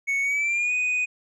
triangle tone with pitch glide, 2217 to 2488 Hz, C#7 to D#7, 0 to -1 cents, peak -20 dBFS, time 0.07-1.06 s, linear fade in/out 20 ms, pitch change +199 cents, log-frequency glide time 0.22-0.74 s, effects resampled to 24000 Hz

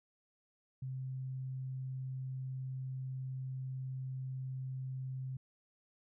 sine tone, 130.81 Hz, C3, in tune, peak -38 dBFS, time 0.82-5.37 s, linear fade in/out 5 ms, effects none

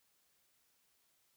silence, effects white hiss -75 dBFS RMS until 1.36 s

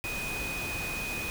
sine tone in noise, 2493 Hz, D#7, 3 cents sharp, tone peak -34 dBFS, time 0.04-1.3 s, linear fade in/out 0 ms, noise pink, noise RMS -37 dBFS, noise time 0.04-1.3 s, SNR 0 dB, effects none

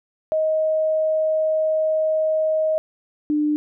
sine tone pair in turn, 628 / 299.3 Hz, D#5 / D4, +16 / +33 cents, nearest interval octave + minor second, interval 1283 cents, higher first, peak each -17 dBFS, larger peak neither, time 0.32-2.78 / 3.3-3.56 s, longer first, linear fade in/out 0 ms, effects none

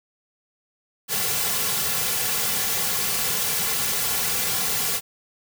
white noise with comb filter, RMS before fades -24 dBFS, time 1.08-5.01 s, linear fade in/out 50 ms, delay 3.2 ms, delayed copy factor -0.9, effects none

